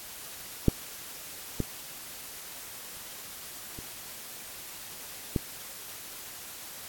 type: clicks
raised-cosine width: 3 ms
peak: -6 / -14 / -28 / -12 dBFS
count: 4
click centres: 0.683 / 1.603 / 3.789 / 5.362 s
effects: white hiss -43 dBFS RMS until 6.88 s + AAC 64 kbps